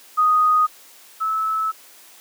sine tone pair in turn, 1244.5 / 1302.6 Hz, D#6 / E6, 0 / -21 cents, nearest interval minor second, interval 79 cents, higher second, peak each -13 / -19 dBFS, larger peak first, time 0.17-0.67 / 1.2-1.72 s, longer second, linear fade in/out 20 ms, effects white hiss -47 dBFS RMS until 2.2 s + high-pass 300 Hz 12 dB/octave

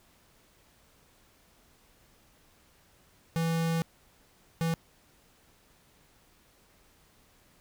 square tone bursts at uneven times, 164.81 Hz, E3, in tune, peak -27 dBFS, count 2, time 3.36-3.82 / 4.61-4.74 s, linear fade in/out 0 ms, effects pink hiss -63 dBFS RMS until 7.6 s

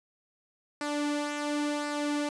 sawtooth tone with flanger, 293.7 Hz, D4, in tune, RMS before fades -31 dBFS, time 0.81-2.29 s, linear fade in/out 2 ms, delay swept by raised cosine 0.3 to 3.2 ms, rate 0.94 Hz, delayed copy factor -0.5, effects resampled to 22050 Hz

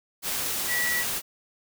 sine tone in noise, 1943 Hz, B6, 29 cents flat, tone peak -25 dBFS, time 0.67-1.05 s, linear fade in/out 50 ms, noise white, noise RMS -29 dBFS, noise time 0.22-1.22 s, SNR +1 dB, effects none

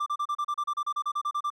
triangle tone bursts, 1180 Hz, D6, 8 cents sharp, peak -24 dBFS, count 16, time 0-1.503 s, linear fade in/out 10 ms, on 63 ms, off 33 ms, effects none

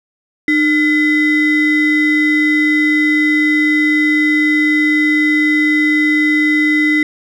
triangle ring-modulated tone, 856 Hz, A5, 48 cents flat, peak -5 dBFS, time 0.48-7.03 s, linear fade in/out 2 ms, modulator 1160 Hz, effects none

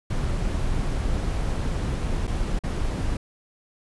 brown noise with dropouts, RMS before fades -25 dBFS, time 0.1-3.17 s, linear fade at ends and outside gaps 5 ms, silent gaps 2.271-2.276 / 2.591-2.636 s, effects resampled to 24000 Hz

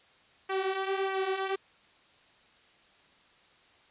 sawtooth tone with flanger, 384.9 Hz, G4, 32 cents flat, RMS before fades -31 dBFS, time 0.49-1.56 s, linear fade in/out 10 ms, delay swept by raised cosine 0.24 to 5.64 ms, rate 1.6 Hz, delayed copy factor -0.6, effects white hiss -61 dBFS RMS until 3.9 s + resampled to 8000 Hz

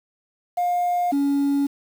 sine tone pair in turn, 709 / 281.4 Hz, F5 / C#4, +26 / +26 cents, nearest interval octave + major third, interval 1600 cents, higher first, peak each -17 / -15 dBFS, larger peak second, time 0.57-1.12 / 1.12-1.67 s, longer neither, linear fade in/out 10 ms, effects tanh soft clip ceiling -17 dBFS + 7-bit

